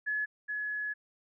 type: tone pair in turn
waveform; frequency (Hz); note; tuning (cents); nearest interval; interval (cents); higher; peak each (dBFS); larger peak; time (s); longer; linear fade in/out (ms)
sine; 1704 / 1696; G#6 / G#6; +44 / +36; unison; 8; first; -29 / -32; first; 0.06-0.26 / 0.48-0.94; second; 20
effects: none